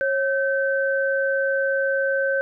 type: tone pair together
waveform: sine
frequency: 545 / 1541.5 Hz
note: C#5 / G6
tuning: -29 / -29 cents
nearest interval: octave + tritone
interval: 1800 cents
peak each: -21 / -23 dBFS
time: 0.01-2.41 s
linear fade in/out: 0 ms
effects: none